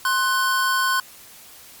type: tone pair together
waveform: square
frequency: 1054.2 / 1494 Hz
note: C6 / F#6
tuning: +13 / +16 cents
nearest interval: tritone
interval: 603 cents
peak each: -22 dBFS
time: 0.05-1 s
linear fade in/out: 2 ms
effects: white hiss -45 dBFS RMS until 1.8 s + Opus 48 kbps